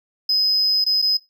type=tone with dropouts; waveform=triangle; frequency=5050 Hz; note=D#8; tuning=25 cents sharp; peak=-14 dBFS; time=0.29-1.17 s; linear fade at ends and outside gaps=5 ms; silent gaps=0.842-0.863 / 1.017-1.024 s; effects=noise-tail reverb RT60 0.2 s tail -18 dB re dry + tanh soft clip ceiling -11 dBFS